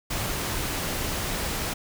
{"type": "noise", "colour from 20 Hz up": "pink", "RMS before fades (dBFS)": -29, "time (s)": [0.1, 1.74], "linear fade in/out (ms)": 10, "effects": []}